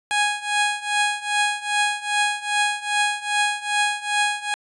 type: tone with tremolo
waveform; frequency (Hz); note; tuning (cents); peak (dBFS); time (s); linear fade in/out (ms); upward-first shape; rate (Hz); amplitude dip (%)
15% pulse; 829; G#5; -3; -10; 0.11-4.54; 0; triangle; 2.5; 90
effects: resampled to 24000 Hz